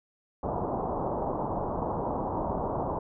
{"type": "low-pass noise", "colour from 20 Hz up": "white", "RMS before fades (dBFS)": -31, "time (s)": [0.43, 2.99], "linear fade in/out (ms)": 5, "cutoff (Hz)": 1000, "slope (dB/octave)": 48, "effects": []}